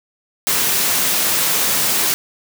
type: high-pass noise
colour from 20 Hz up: white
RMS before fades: -17 dBFS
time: 0.47-2.14 s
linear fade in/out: 0 ms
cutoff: 110 Hz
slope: 24 dB/octave
effects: none